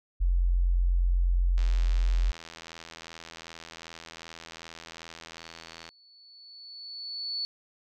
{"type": "tone", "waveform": "sine", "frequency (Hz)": 44.12, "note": "F1", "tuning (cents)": 18, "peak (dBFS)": -21, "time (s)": [0.2, 2.32], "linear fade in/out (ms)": 20}
{"type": "click train", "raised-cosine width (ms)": 0.2, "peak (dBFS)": -25, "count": 357, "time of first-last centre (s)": [1.58, 5.89], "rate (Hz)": 82.6}
{"type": "tone with exponential growth", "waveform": "sine", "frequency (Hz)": 4443, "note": "C#8", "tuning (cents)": 3, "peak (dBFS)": -28, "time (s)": [5.38, 7.45], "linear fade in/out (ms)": 0, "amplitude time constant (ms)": 450}
{"effects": []}